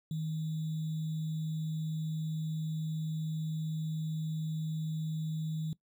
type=tone with sample-and-hold; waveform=sine; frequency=157.8 Hz; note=D#3; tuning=25 cents sharp; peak=-32 dBFS; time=0.11-5.73 s; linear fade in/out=2 ms; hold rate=3675 Hz; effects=noise-tail reverb RT60 0.1 s tail -19 dB re dry